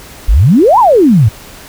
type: exponential two-way sweep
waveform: sine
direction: up then down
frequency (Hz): 41.28 to 1046.5 to 96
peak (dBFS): -3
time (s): 0.28-1.29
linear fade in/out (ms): 10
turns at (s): 0.79
effects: pink hiss -33 dBFS RMS until 1.68 s